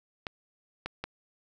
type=clicks; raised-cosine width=0.3 ms; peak=-18 dBFS; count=3; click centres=0.268 / 0.86 / 1.04 s; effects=none